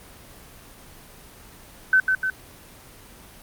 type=tone with echo; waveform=sine; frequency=1524 Hz; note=G6; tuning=49 cents flat; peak=-13 dBFS; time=1.93-2 s; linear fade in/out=2 ms; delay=150 ms; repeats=2; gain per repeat=-4 dB; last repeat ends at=2.3 s; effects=pink hiss -46 dBFS RMS until 3.42 s + Opus 24 kbps